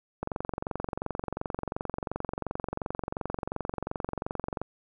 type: click train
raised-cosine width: 1 ms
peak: -17 dBFS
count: 101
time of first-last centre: 0.23-4.616 s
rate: 22.8 Hz
effects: none